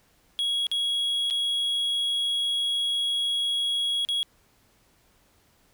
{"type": "tone with dropouts", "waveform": "triangle", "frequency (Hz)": 3322, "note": "G#7", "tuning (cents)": 0, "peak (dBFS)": -22, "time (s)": [0.39, 4.23], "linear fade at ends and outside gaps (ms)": 0, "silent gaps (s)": [[0.668, 0.715], [1.301, 1.308], [4.05, 4.088]], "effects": ["pink hiss -63 dBFS RMS until 5.73 s"]}